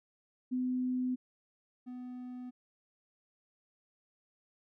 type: tone pair in turn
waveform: sine / triangle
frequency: 253 / 249.5 Hz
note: B3 / B3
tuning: +42 / +18 cents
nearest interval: unison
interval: 24 cents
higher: first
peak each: -30 / -39 dBFS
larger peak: first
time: 0.51-1.16 / 1.86-2.51 s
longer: neither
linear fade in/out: 20 ms
effects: none